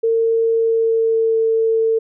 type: tone with pitch glide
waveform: sine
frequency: 454.5 to 448.8 Hz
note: A#4 to A4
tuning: -44 to +34 cents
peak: -13 dBFS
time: 0.03-1.99 s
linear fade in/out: 10 ms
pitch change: -22 cents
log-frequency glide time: 0.53-1.46 s
effects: none

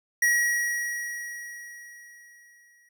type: tone with exponential decay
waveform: square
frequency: 1909 Hz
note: A#6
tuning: 41 cents sharp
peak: -19 dBFS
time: 0.22-2.89 s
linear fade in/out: 5 ms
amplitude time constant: 580 ms
effects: none

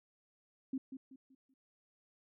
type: tone with echo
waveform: sine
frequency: 264.7 Hz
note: C4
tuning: 20 cents sharp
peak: -34 dBFS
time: 0.73-0.78 s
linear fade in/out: 5 ms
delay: 190 ms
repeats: 4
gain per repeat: -9 dB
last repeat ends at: 1.54 s
effects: none

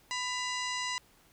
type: harmonic tone with a mistuned harmonic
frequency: 998 Hz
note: B5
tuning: 18 cents sharp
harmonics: 1 / 2 / 3 / 4 / 5 / 6 / 7 / 8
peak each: -37 / -37 / -41 / -41 / -43 / -43 / -46 / -48 dBFS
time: 0.11-0.98 s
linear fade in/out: 0 ms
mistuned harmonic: 3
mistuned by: -100 cents
effects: pink hiss -63 dBFS RMS until 1.32 s

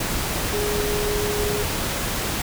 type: tone in noise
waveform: sine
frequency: 415.3 Hz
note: G#4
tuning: in tune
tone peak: -24 dBFS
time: 0.53-1.63 s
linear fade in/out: 5 ms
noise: pink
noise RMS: -25 dBFS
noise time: 0-2.42 s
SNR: -2 dB
effects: none

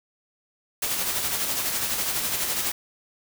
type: noise with tremolo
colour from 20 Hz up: white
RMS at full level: -25 dBFS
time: 0.82-2.72 s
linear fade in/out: 5 ms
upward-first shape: sine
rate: 12 Hz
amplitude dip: 40%
effects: none

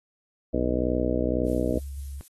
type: harmonic tone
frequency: 61.9 Hz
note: B1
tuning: 5 cents sharp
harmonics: 1 / 2 / 3 / 4 / 5 / 6 / 7 / 8 / 9 / 10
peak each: -30 / -34 / -36 / -29 / -29 / -35 / -33 / -30 / -37 / -32 dBFS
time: 0.53-1.79 s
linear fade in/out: 10 ms
type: noise with tremolo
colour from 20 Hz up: violet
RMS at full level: -46 dBFS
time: 1.46-2.28 s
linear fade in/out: 5 ms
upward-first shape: sine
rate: 3.8 Hz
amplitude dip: 35%
type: tone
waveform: sine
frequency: 69.6 Hz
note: C#2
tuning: 8 cents sharp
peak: -33 dBFS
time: 1.69-2.21 s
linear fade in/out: 0 ms
effects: AAC 32 kbps

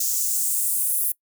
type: noise with high-pass filter sweep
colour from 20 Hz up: blue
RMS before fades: -23 dBFS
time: 0-1.12 s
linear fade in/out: 5 ms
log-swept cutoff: 6200 to 11000 Hz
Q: 2.4
effects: noise-tail reverb RT60 0.1 s tail -23 dB re dry

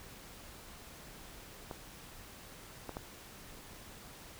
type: clicks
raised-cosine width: 1 ms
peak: -26 dBFS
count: 3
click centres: 1.712 / 2.893 / 2.969 s
effects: pink hiss -52 dBFS RMS until 4.39 s

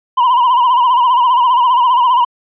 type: tone with vibrato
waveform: triangle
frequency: 987.8 Hz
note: B5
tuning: in tune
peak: -6 dBFS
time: 0.17-2.25 s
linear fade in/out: 10 ms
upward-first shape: sine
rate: 15 Hz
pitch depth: 88 cents each way
effects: resampled to 8000 Hz

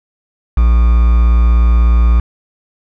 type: tone with quantisation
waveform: triangle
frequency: 58.27 Hz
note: A#1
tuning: in tune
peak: -4 dBFS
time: 0.57-2.2 s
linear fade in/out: 5 ms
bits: 4
effects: low-pass 2000 Hz 12 dB/octave

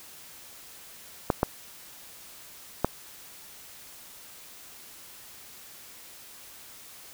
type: clicks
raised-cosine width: 1 ms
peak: -7 dBFS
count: 3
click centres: 1.302 / 1.431 / 2.846 s
effects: white hiss -48 dBFS RMS until 7.13 s

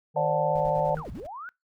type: harmonic tone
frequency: 155.56 Hz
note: D#3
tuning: in tune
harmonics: 1 / 3 / 5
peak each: -32 / -42 / -51 dBFS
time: 0.14-1.04 s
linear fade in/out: 50 ms
type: chord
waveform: sine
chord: D dominant seventh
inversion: third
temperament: just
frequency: 528.6 / 587.3 / 734.2 / 881 Hz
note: C5 / D5 / F#5 / A5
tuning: +18 / 0 / -14 / +2 cents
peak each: -29 / -26 / -29 / -28 dBFS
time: 0.16-0.95 s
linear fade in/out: 5 ms
type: noise with tremolo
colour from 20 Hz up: brown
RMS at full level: -42 dBFS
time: 0.55-1.27 s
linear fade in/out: 5 ms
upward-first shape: square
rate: 10 Hz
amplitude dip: 60%
type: linear two-way sweep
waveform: sine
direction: down then up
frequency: 1527 to 36.94 to 1527 Hz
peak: -36 dBFS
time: 0.97-1.49 s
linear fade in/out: 0 ms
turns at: 1.11 s
effects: noise-tail reverb RT60 0.2 s tail -24 dB re dry

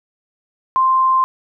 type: tone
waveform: sine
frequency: 1046.5 Hz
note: C6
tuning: in tune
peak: -11 dBFS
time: 0.76-1.24 s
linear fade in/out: 0 ms
effects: none

